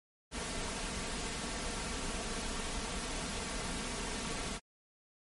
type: noise with comb filter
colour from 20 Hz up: pink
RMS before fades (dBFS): -38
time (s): 0.31-4.6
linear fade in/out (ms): 50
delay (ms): 4.4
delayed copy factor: +0.55
effects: MP3 48 kbps